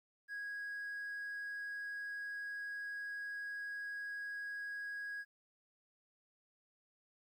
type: tone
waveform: triangle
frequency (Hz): 1652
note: G#6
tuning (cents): -10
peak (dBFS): -38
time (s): 0.28-5.25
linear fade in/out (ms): 50
effects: tanh soft clip ceiling -36 dBFS + 13-bit